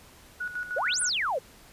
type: tone with tremolo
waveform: sine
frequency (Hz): 1464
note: F#6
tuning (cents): -19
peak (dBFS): -29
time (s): 0.4-1.1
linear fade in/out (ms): 10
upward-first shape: square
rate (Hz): 6.5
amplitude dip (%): 65
type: exponential two-way sweep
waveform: sine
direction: up then down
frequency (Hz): 466.2 to 10170 to 466.2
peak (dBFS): -25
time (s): 0.76-1.39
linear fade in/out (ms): 10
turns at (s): 1.01
effects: pink hiss -53 dBFS RMS until 1.72 s + resampled to 32000 Hz